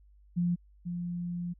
sine tone pair in turn, 174.61 / 174.61 Hz, F3 / F3, 0 / 0 cents, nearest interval unison, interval 0 cents, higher neither, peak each -25 / -32 dBFS, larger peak first, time 0.36-0.56 / 0.85-1.54 s, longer second, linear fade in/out 20 ms, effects added 50 Hz sine -56 dBFS peak until 1.59 s

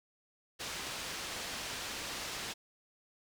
white low-pass noise, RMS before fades -41 dBFS, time 0.59-2.54 s, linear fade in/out 20 ms, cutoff 5400 Hz, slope 12 dB/octave, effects none

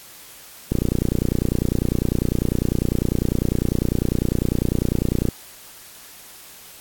click train, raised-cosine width 3 ms, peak -6 dBFS, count 138, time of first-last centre 0.72-5.287 s, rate 30 Hz, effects white hiss -43 dBFS RMS until 6.8 s + AAC 64 kbps

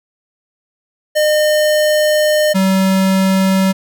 square tone pair in turn, 608 / 190.9 Hz, D#5 / G3, -40 / -46 cents, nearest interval octave + minor sixth, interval 2006 cents, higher first, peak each -11 dBFS, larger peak neither, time 1.15-2.54 / 2.54-3.73 s, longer first, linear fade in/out 20 ms, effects none

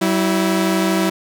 sawtooth tone pair together, 190.09 / 327.9 Hz, F#3 / E4, +47 / -9 cents, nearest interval major sixth, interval 944 cents, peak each -14 dBFS, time 0.01-1.1 s, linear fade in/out 10 ms, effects none

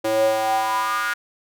square tone with high-pass filter sweep, 110 Hz, A2, in tune, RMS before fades -21 dBFS, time 0.04-1.14 s, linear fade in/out 10 ms, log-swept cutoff 440 to 1500 Hz, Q 6.4, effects none

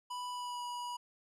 square tone with pitch glide, 987.8 to 972 Hz, B5 to B5, 0 to -28 cents, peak -39 dBFS, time 0.1-0.97 s, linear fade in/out 10 ms, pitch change -28 cents, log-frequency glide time 0.31-0.63 s, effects low-pass 10000 Hz 12 dB/octave

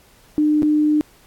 sine tone with dropouts, 301.8 Hz, D4, 47 cents sharp, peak -13 dBFS, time 0.38-1.01 s, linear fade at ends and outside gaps 0 ms, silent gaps 0.622-0.63 s, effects pink hiss -52 dBFS RMS until 1.26 s + AAC 64 kbps

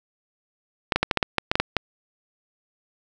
clicks, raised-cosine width 0.3 ms, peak -3 dBFS, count 11, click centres 0.922 / 0.96 / 1.03 / 1.112 / 1.173 / 1.228 / 1.383 / 1.515 / 1.555 / 1.6 / 1.767 s, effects none

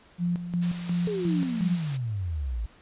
sine tone with tremolo, 174.61 Hz, F3, in tune, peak -23 dBFS, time 0.18-1.77 s, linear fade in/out 50 ms, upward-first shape square, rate 2.8 Hz, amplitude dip 65%
white noise, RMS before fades -40 dBFS, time 0.61-1.98 s, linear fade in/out 20 ms
sine exponential sweep, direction down, 440 to 52 Hz, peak -27 dBFS, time 1.07-2.66 s, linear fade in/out 5 ms
effects pink hiss -56 dBFS RMS until 2.81 s + resampled to 8000 Hz

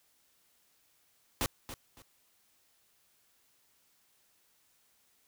pink noise with echo, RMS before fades -31 dBFS, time 1.41-1.46 s, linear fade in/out 0 ms, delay 280 ms, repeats 2, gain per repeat -12 dB, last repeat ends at 2.02 s, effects white hiss -70 dBFS RMS until 5.27 s

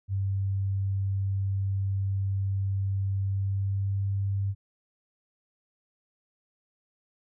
sine tone with pitch glide, 97.6 to 98.68 Hz, G2 to G2, -7 to +12 cents, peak -25 dBFS, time 0.08-4.55 s, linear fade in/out 50 ms, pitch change +19 cents, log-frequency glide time 3.24-4.06 s, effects none

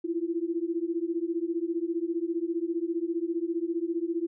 sine beating tone pair, 329.6 / 344.6 Hz, E4 / F4, 0 / -23 cents, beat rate 15 Hz, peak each -30 dBFS, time 0.04-4.27 s, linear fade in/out 10 ms, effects none

